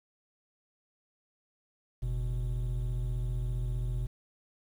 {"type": "tone pair together", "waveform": "triangle", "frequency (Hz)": [45.92, 122.6], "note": ["F#1", "B2"], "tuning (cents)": [-12, -12], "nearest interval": "octave + perfect fourth", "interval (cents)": 1700, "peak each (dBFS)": [-29, -31], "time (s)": [2.02, 4.07], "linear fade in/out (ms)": 10, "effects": ["tanh soft clip ceiling -21 dBFS", "10-bit"]}